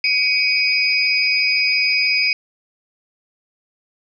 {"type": "tone cluster", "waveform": "sine", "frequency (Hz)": [2262, 2501, 4953], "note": ["C#7", "D#7", "D#8"], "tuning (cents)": [34, 8, -9], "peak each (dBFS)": -19, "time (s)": [0.04, 2.33], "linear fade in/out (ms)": 2, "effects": []}